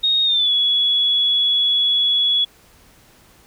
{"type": "tone with pitch glide", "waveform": "sine", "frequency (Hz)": [3729, 3380], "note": ["A#7", "G#7"], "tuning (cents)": [0, 30], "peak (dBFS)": -14, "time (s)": [0.03, 2.45], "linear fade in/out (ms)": 10, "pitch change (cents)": -170, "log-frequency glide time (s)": [0.24, 0.52], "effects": ["pink hiss -51 dBFS RMS until 3.46 s"]}